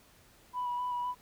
sine tone with vibrato, 983 Hz, B5, 8 cents flat, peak -30 dBFS, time 0.53-1.15 s, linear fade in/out 50 ms, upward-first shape square, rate 3.9 Hz, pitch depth 15 cents each way, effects tanh soft clip ceiling -28 dBFS + pink hiss -61 dBFS RMS until 1.21 s

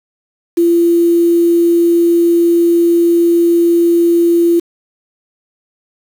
sine tone with quantisation, 340.8 Hz, F4, 42 cents flat, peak -7 dBFS, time 0.57-4.6 s, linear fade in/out 10 ms, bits 5, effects none

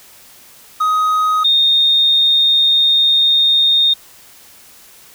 triangle / sine tone pair in turn, 1256 / 3678 Hz, D#6 / A#7, +16 / -24 cents, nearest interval octave + perfect fifth, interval 1860 cents, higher second, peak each -10 / -9 dBFS, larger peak second, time 0.8-1.44 / 1.44-3.94 s, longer second, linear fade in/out 10 ms, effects white hiss -43 dBFS RMS until 5.14 s

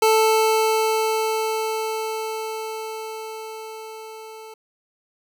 25% pulse tone with level ramp, 440 Hz, A4, in tune, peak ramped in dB -10 to -34 dBFS, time 0.02-4.54 s, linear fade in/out 5 ms, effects none

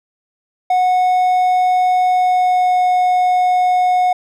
triangle tone with pitch glide, 733 to 728.8 Hz, F#5 to F#5, -16 to -26 cents, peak -9 dBFS, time 0.7-4.13 s, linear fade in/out 5 ms, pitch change -10 cents, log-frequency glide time 2.05-2.84 s, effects none

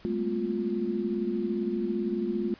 sine tone cluster, 200.3 / 218.1 / 231 / 253.1 / 351.2 Hz, G3 / A3 / A#3 / B3 / F4, +38 / -15 / -16 / +43 / +10 cents, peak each -35 / -31 / -39 / -37 / -30 dBFS, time 0.05-2.54 s, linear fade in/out 0 ms, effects pink hiss -54 dBFS RMS until 2.59 s + resampled to 11025 Hz

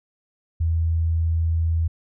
sine tone, 82.1 Hz, E2, 6 cents flat, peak -18 dBFS, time 0.6-1.88 s, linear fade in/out 10 ms, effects none

